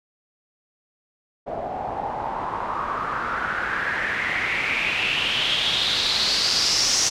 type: noise with low-pass filter sweep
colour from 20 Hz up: white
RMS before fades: -24 dBFS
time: 1.46-7.1 s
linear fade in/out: 20 ms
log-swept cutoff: 650 to 6000 Hz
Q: 5.1
effects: none